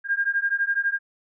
sine beating tone pair, 1606 / 1618 Hz, G6 / G#6, +41 / -46 cents, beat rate 12 Hz, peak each -24 dBFS, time 0.04-0.99 s, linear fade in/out 50 ms, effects none

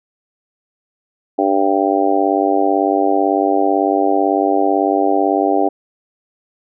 harmonic tone, 98 Hz, G2, in tune, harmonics 3 / 4 / 5 / 6 / 7 / 8, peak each -18 / -19 / -23 / -22 / -19 / -18 dBFS, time 1.38-5.69 s, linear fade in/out 10 ms, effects none

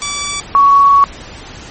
5% pulse / sine tone pair in turn, 1154 / 1119.2 Hz, D6 / C#6, -31 / +16 cents, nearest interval minor second, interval 53 cents, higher first, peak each -4 dBFS, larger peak neither, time 0.02-0.4 / 0.55-1.04 s, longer second, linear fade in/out 0 ms, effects pink hiss -32 dBFS RMS until 1.7 s + MP3 32 kbps

